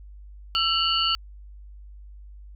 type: tone cluster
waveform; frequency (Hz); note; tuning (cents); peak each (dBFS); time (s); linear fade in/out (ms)
sine; 1340 / 2828 / 2991 / 4458; E6 / F7 / F#7 / C#8; +28 / +21 / +18 / +9; -26; 0.55-1.15; 0
effects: added 50 Hz sine -41 dBFS peak until 2.55 s